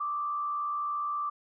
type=tone with frequency modulation; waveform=sine; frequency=1174.7 Hz; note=D6; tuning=in tune; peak=-29 dBFS; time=0-1.3 s; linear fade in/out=10 ms; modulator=77.2 Hz; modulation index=0.48; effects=none